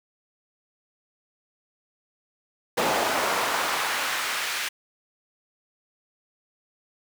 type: noise with high-pass filter sweep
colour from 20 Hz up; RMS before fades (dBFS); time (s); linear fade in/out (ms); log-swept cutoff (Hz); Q
brown; -26; 2.77-4.69; 10; 550 to 2100; 1
effects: none